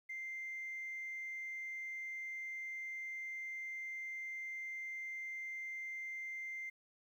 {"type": "tone", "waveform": "sine", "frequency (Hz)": 2090, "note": "C7", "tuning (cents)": -2, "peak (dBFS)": -40, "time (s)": [0.09, 6.7], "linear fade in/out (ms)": 10, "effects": ["tanh soft clip ceiling -38 dBFS", "12-bit"]}